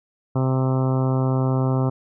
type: harmonic tone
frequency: 130.81 Hz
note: C3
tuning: in tune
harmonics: 1 / 2 / 3 / 4 / 5 / 6 / 7 / 8 / 9 / 10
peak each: -19 / -25 / -29 / -31 / -33 / -35 / -36 / -37 / -38 / -39 dBFS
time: 0.35-1.9 s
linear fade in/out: 10 ms
effects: none